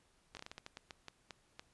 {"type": "slowing click train", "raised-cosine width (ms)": 0.2, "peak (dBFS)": -29, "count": 13, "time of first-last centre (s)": [0.35, 1.595], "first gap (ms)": 19, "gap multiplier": 1.28, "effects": ["pink hiss -72 dBFS RMS until 1.73 s", "resampled to 24000 Hz"]}